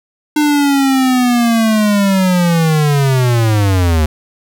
square linear sweep, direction down, 301.6 to 75 Hz, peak -10 dBFS, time 0.36-4.06 s, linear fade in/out 5 ms, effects none

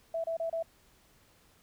sine tone bursts, 659.3 Hz, E5, in tune, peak -30 dBFS, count 4, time 0.14-0.627 s, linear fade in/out 5 ms, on 100 ms, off 29 ms, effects pink hiss -64 dBFS RMS until 1.62 s

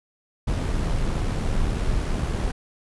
brown noise with amplitude modulation, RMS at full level -22 dBFS, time 0.47-2.52 s, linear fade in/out 10 ms, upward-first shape sine, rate 77.8 Hz, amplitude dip 35%, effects resampled to 24000 Hz

